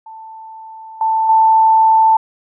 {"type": "tone with level steps", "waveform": "sine", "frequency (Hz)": 886, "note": "A5", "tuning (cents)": 12, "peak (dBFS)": [-31, -12, -7], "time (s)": [0.06, 2.17], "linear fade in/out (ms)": 5, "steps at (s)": [1.01, 1.29], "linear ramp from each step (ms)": 2, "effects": []}